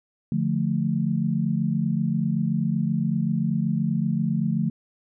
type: chord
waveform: sine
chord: D minor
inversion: none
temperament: equal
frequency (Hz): 146.83 / 174.61 / 220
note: D3 / F3 / A3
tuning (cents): 0 / 0 / 0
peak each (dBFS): -26 / -25 / -25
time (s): 0.32-4.7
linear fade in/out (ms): 2
effects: none